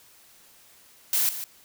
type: noise with echo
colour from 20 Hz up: blue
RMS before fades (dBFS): -23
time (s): 1.13-1.29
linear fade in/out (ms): 0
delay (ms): 150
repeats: 1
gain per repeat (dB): -11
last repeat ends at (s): 1.44
effects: white hiss -55 dBFS RMS until 1.64 s